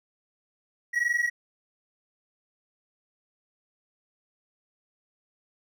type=tone pair together; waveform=triangle; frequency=1901.9 / 1924 Hz; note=A#6 / B6; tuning=+34 / -46 cents; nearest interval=unison; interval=20 cents; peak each=-25 / -24 dBFS; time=0.93-1.3 s; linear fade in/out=20 ms; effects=none